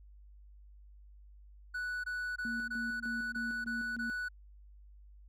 triangle tone bursts, 1480 Hz, F#6, in tune, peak -33 dBFS, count 8, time 1.74-4.287 s, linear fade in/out 10 ms, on 300 ms, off 21 ms
sine tone with tremolo, 233.1 Hz, A#3, in tune, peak -38 dBFS, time 2.45-4.1 s, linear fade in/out 0 ms, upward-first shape square, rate 3.3 Hz, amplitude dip 60%
effects added 50 Hz sine -53 dBFS peak until 5.28 s

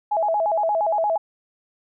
sine tone with vibrato, 740 Hz, F#5, in tune, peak -18 dBFS, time 0.11-1.18 s, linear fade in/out 10 ms, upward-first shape square, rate 8.6 Hz, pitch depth 210 cents each way, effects none

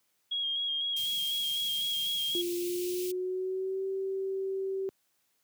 sine tone with vibrato, 3266 Hz, G#7, 30 cents flat, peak -29 dBFS, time 0.31-2.42 s, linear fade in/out 10 ms, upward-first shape square, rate 4 Hz, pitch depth 22 cents each way
white band-stop noise, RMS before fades -41 dBFS, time 0.96-3.12 s, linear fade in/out 10 ms, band 210 to 2400 Hz, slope 48 dB/octave
sine tone with pitch glide, 349.2 to 385.2 Hz, F4 to G4, 0 to -30 cents, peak -30 dBFS, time 2.35-4.89 s, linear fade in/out 0 ms, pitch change +170 cents, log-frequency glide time 2.55-3.85 s
effects white hiss -74 dBFS RMS until 5.43 s + high-pass 100 Hz 12 dB/octave

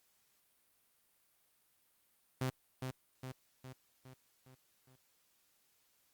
sawtooth tone with echo, 129.6 Hz, C3, 16 cents flat, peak -29 dBFS, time 2.41-2.5 s, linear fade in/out 5 ms, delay 410 ms, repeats 6, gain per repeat -5 dB, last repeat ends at 4.96 s, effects white hiss -74 dBFS RMS until 6.13 s + Opus 48 kbps

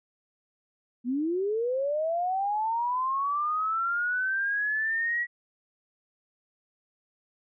sine linear sweep, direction up, 233.1 to 1936 Hz, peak -25 dBFS, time 1.04-5.27 s, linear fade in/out 50 ms, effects none

